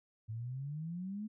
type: exponential sweep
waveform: sine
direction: up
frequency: 107.4 to 220 Hz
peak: -38 dBFS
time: 0.28-1.28 s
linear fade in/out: 20 ms
effects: none